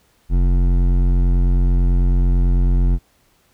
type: tone with hard clipping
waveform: triangle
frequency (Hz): 44.55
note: F1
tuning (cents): +35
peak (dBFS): -14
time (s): 0.29-2.99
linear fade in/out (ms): 50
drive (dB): 16
effects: pink hiss -59 dBFS RMS until 3.53 s